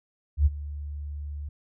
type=tone with ADSR envelope; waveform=sine; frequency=73 Hz; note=D2; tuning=10 cents flat; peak=-14 dBFS; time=0.37-1.49 s; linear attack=88 ms; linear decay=30 ms; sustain=-18 dB; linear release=6 ms; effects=none